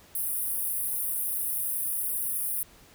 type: high-pass noise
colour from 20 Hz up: pink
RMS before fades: -30 dBFS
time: 0.15-2.63 s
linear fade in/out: 2 ms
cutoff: 9400 Hz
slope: 96 dB/octave
effects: pink hiss -55 dBFS RMS until 2.94 s